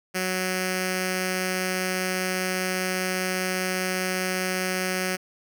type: tone with notch filter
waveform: 5% pulse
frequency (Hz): 185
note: F#3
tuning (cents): 0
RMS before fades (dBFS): -27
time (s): 0.14-5.17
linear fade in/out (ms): 20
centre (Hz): 990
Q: 1.1
effects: none